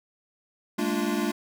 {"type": "chord", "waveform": "square", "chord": "Bb dominant seventh", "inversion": "third", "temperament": "equal with one note detuned", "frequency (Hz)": [207.7, 227.4, 293.7, 349.2], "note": ["Ab3", "Bb3", "D4", "F4"], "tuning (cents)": [0, -43, 0, 0], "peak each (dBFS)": -31, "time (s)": [0.78, 1.32], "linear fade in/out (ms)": 10, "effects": []}